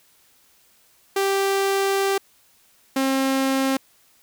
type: tone pair in turn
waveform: sawtooth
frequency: 392 / 267.7 Hz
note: G4 / C4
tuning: 0 / +40 cents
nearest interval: perfect fifth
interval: 660 cents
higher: first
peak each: -15 dBFS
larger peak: neither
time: 1.16-2.18 / 2.96-3.77 s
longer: first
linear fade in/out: 5 ms
effects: white hiss -58 dBFS RMS until 4.22 s